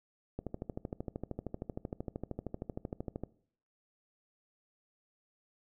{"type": "click train", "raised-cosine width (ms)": 2, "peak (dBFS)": -24, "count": 38, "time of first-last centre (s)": [0.39, 3.236], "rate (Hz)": 13, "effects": ["noise-tail reverb RT60 0.6 s tail -21 dB re dry"]}